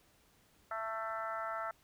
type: harmonic tone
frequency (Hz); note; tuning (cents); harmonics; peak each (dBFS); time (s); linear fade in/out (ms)
222.2; A3; +17; 3 / 4 / 5 / 6 / 7 / 8 / 9; -42 / -45 / -49 / -39 / -51 / -50 / -53; 0.71-1.71; 2
effects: pink hiss -68 dBFS RMS until 1.83 s